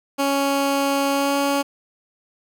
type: tone with pitch glide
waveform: 15% pulse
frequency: 277.9 to 280.6 Hz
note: C#4 to C#4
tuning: +4 to +21 cents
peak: -12 dBFS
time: 0.18-1.63 s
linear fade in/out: 20 ms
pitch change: +17 cents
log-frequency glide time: 1.11-1.35 s
effects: none